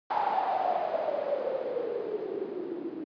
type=noise with low-pass filter sweep; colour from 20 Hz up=blue; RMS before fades=-31 dBFS; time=0.1-3.04 s; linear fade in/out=5 ms; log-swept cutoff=880 to 310 Hz; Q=9.8; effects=high-pass 200 Hz 12 dB/octave + resampled to 11025 Hz